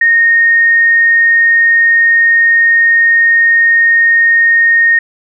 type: tone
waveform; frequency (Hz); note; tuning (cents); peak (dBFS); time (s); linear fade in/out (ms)
sine; 1850; A#6; -14; -5; 0.01-4.99; 5
effects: none